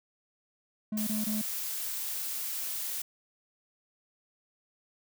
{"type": "tone bursts", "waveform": "triangle", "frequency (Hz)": 214.2, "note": "A3", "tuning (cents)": -46, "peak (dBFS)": -28, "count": 3, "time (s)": [0.92, 1.416], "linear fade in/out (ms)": 5, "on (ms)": 150, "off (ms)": 23}
{"type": "noise", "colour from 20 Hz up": "blue", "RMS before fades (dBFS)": -35, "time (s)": [0.97, 3.02], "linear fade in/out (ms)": 5}
{"effects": []}